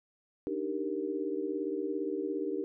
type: chord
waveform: sine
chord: Eb major seventh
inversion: third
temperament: equal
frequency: 293.7 / 311.1 / 392 / 466.2 Hz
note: D4 / Eb4 / G4 / Bb4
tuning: 0 / 0 / 0 / 0 cents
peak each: -38 / -37 / -35 / -38 dBFS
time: 0.47-2.64 s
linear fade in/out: 0 ms
effects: none